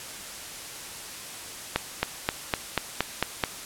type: accelerating click train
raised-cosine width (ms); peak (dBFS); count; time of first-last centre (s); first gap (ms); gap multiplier
0.3; -6; 8; 1.76-3.438; 270; 0.96
effects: white hiss -39 dBFS RMS until 3.65 s + low-pass 11000 Hz 12 dB/octave